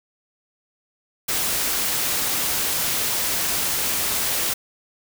white noise, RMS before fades -23 dBFS, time 1.28-4.54 s, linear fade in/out 10 ms, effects none

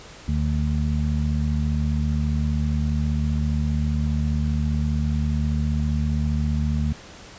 harmonic tone, 75 Hz, D2, 37 cents sharp, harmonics 1 / 2 / 3, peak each -22 / -25 / -27 dBFS, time 0.28-6.93 s, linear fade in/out 5 ms, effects pink hiss -43 dBFS RMS until 7.38 s + resampled to 16000 Hz

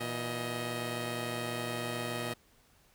10% pulse tone cluster, 119.5 / 165.8 / 629 Hz, A#2 / E3 / D#5, +43 / +10 / +19 cents, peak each -28 / -37 / -30 dBFS, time 0-2.34 s, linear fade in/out 10 ms, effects pink hiss -65 dBFS RMS until 2.94 s

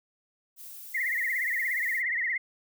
violet noise, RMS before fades -44 dBFS, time 0.56-2.03 s, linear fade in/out 50 ms
sine tone with vibrato, 1975.5 Hz, B6, in tune, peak -26 dBFS, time 0.94-2.38 s, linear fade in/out 10 ms, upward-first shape triangle, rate 17 Hz, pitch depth 150 cents each way
effects none

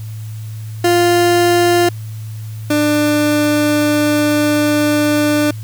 30% pulse tone pair in turn, 349.2 / 297.3 Hz, F4 / D4, 0 / +21 cents, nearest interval minor third, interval 279 cents, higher first, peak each -7 / -9 dBFS, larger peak first, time 0.84-1.89 / 2.7-5.51 s, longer second, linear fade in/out 5 ms, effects added 109 Hz sine -24 dBFS peak until 5.63 s + white hiss -43 dBFS RMS until 5.63 s

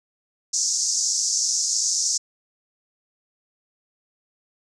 white band-pass noise, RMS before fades -23 dBFS, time 0.53-2.18 s, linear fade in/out 10 ms, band 5300 to 7000 Hz, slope 48 dB/octave, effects none

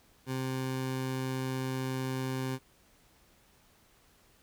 20% pulse tone, 130.81 Hz, C3, in tune, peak -27 dBFS, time 0.26-2.59 s, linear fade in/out 50 ms, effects pink hiss -64 dBFS RMS until 4.42 s

